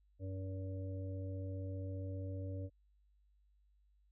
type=harmonic tone; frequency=95.1 Hz; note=F#2; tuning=48 cents sharp; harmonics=1 / 3 / 5 / 6; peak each=-40 / -49 / -53 / -52 dBFS; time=0.19-2.7 s; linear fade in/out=50 ms; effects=added 50 Hz sine -68 dBFS peak until 4.11 s